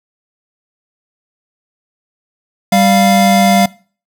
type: tone pair together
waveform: square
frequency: 195.89 / 698.5 Hz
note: G3 / F5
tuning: -1 / 0 cents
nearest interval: octave + minor seventh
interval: 2201 cents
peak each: -11 dBFS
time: 2.72-3.66 s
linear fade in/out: 5 ms
effects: noise-tail reverb RT60 0.4 s tail -22 dB re dry